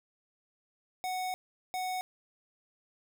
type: tone bursts at uneven times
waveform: square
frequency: 740 Hz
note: F#5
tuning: in tune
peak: -33 dBFS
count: 2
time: 1.04-1.34 / 1.74-2.01 s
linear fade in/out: 0 ms
effects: none